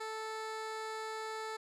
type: tone with low-pass filter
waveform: 15% pulse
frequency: 439 Hz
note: A4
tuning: 4 cents flat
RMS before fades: -41 dBFS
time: 0-1.57 s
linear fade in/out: 10 ms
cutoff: 9100 Hz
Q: 0.58
effects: none